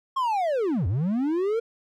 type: linear two-way sweep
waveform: triangle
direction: down then up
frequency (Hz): 1094 to 79.9 to 471.4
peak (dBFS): -20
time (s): 0.16-1.6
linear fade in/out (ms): 10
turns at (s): 0.87
effects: none